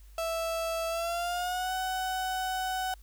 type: tone with pitch glide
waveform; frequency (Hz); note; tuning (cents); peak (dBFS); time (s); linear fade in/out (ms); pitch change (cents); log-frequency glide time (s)
35% pulse; 659.3 to 748.6; E5 to F#5; 0 to +20; -28; 0.18-2.94; 2; +220; 0.88-1.73
effects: added 50 Hz sine -49 dBFS peak until 3.02 s + white hiss -64 dBFS RMS until 3.02 s